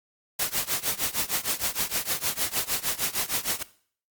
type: noise with tremolo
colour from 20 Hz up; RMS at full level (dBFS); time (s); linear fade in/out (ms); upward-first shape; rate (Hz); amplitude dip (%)
white; -24; 0.39-3.63; 5; triangle; 6.5; 100
effects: noise-tail reverb RT60 0.5 s tail -17 dB re dry + Opus 48 kbps